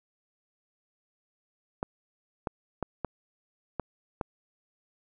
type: clicks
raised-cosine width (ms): 1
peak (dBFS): -16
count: 6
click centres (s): 1.829 / 2.472 / 2.827 / 3.047 / 3.797 / 4.212
effects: none